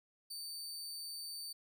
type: tone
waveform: sawtooth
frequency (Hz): 4578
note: D8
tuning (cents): -45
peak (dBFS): -40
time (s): 0.3-1.53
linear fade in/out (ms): 10
effects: none